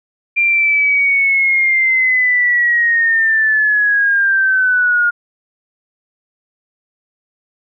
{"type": "linear sweep", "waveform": "sine", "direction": "down", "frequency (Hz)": [2386, 1419], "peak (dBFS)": -10, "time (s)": [0.36, 5.11], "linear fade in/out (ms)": 20, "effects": []}